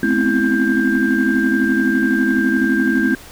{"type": "tone cluster", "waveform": "sine", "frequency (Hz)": [213.7, 252.7, 264.6, 329.6, 1587], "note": ["G#3", "B3", "C4", "E4", "G6"], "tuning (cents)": [50, 40, 20, 0, 21], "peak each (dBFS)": -19, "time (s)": [0.03, 3.15], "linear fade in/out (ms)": 2, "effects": ["tanh soft clip ceiling -5 dBFS", "pink hiss -39 dBFS RMS until 3.31 s"]}